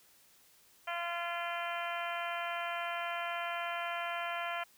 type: harmonic tone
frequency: 343.7 Hz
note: F4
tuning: 28 cents flat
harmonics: 2 / 3 / 4 / 5 / 6 / 7 / 8 / 9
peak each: -39 / -42 / -41 / -44 / -46 / -44 / -49 / -47 dBFS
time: 0.87-4.64 s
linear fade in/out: 10 ms
effects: white hiss -64 dBFS RMS until 4.77 s